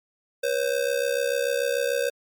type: ring-modulated tone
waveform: square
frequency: 519 Hz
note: C5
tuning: 14 cents flat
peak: -20 dBFS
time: 0.43-2.1 s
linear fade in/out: 10 ms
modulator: 33.4 Hz
effects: MP3 96 kbps